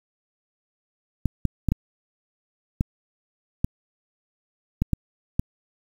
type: clicks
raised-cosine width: 5 ms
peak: -8 dBFS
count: 9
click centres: 1.257 / 1.453 / 1.687 / 1.72 / 2.809 / 3.645 / 4.82 / 4.933 / 5.395 s
effects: 7-bit